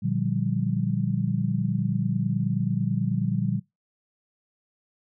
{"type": "chord", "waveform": "sine", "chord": "G minor seventh", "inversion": "first", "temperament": "just", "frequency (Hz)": [117.6, 147, 176.4, 196], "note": ["Bb2", "D3", "F3", "G3"], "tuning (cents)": [16, 2, 18, 0], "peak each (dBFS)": -28, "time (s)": [0.02, 3.6], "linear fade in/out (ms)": 20, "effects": ["noise-tail reverb RT60 0.2 s tail -23 dB re dry"]}